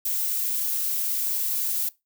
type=noise; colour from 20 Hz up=violet; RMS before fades=-26 dBFS; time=0.05-1.89 s; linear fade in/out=5 ms; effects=noise-tail reverb RT60 0.2 s tail -20 dB re dry